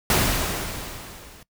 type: noise with level ramp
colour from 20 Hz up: pink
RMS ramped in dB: -18 to -47 dBFS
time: 0.1-1.43 s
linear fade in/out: 2 ms
effects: noise-tail reverb RT60 0.1 s tail -21 dB re dry